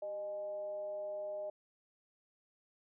sine tone with frequency modulation, 612 Hz, D#5, 29 cents flat, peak -38 dBFS, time 0.02-1.5 s, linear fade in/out 5 ms, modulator 222 Hz, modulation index 0.31, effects none

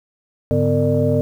sine tone cluster, 103 / 144 / 251.7 / 453.8 / 596 Hz, G#2 / D3 / B3 / A#4 / D5, -14 / -34 / +33 / -47 / +25 cents, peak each -20 dBFS, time 0.51-1.21 s, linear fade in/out 0 ms, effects tanh soft clip ceiling -4 dBFS + 8-bit

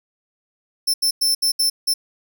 sawtooth tone bursts at uneven times, 5330 Hz, E8, 18 cents sharp, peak -13 dBFS, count 6, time 0.87-0.94 / 1.02-1.11 / 1.21-1.35 / 1.42-1.52 / 1.59-1.7 / 1.87-1.94 s, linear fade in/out 10 ms, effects none

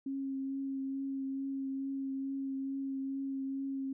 sine tone with vibrato, 270.7 Hz, C#4, 41 cents flat, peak -34 dBFS, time 0.06-3.93 s, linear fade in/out 5 ms, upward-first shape triangle, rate 2.3 Hz, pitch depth 16 cents each way, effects none

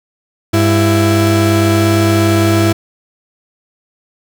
35% pulse tone pair together, 100.17 / 331.9 Hz, G2 / E4, +38 / +12 cents, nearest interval octave + major sixth, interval 2074 cents, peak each -10 dBFS, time 0.53-2.73 s, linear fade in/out 10 ms, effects none

